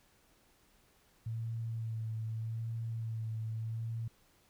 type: tone with vibrato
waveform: sine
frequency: 112.7 Hz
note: A2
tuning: 42 cents sharp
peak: -35 dBFS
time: 1.26-4.08 s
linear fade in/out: 5 ms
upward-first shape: sine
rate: 0.82 Hz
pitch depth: 26 cents each way
effects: pink hiss -68 dBFS RMS until 4.49 s